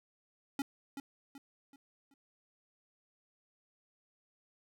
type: tone with echo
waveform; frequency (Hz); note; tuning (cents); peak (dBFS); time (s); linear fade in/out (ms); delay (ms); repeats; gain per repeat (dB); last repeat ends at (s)
square; 277.2; C#4; 0; -33; 0.59-0.62; 2; 380; 4; -8; 2.14
effects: none